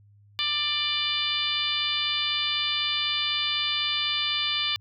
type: harmonic tone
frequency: 592 Hz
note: D5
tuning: 14 cents sharp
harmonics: 2 / 3 / 4 / 5 / 6 / 7 / 8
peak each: -36 / -38 / -32 / -29 / -28 / -35 / -35 dBFS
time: 0.39-4.76 s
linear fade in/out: 0 ms
effects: added 102 Hz sine -53 dBFS peak until 4.8 s